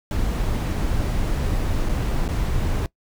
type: noise with dropouts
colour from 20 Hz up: brown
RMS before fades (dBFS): -22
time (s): 0.11-2.86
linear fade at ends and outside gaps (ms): 1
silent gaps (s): 1.889-1.893 / 2.279-2.288
effects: noise-tail reverb RT60 0.1 s tail -21 dB re dry